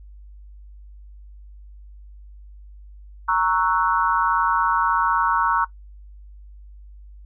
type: chord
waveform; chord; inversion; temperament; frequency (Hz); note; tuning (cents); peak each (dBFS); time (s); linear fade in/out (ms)
sine; F# dominant seventh; first; equal; 932.3 / 1108.7 / 1318.5 / 1480; A#5 / C#6 / E6 / F#6; 0 / 0 / 0 / 0; -21 / -22 / -23 / -25; 3.28-5.65; 10
effects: noise-tail reverb RT60 0.1 s tail -18 dB re dry + added 50 Hz sine -40 dBFS peak until 7.25 s